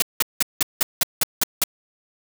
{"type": "noise bursts", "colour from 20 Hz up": "white", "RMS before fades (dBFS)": -18, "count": 9, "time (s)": [0, 1.638], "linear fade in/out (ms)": 2, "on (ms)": 22, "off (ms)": 180, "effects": []}